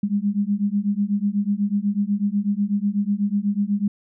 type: beating tone pair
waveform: sine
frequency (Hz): 199.4 / 207.5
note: G3 / G#3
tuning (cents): +30 / -1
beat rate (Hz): 8.1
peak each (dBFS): -22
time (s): 0.03-3.88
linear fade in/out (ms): 5
effects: none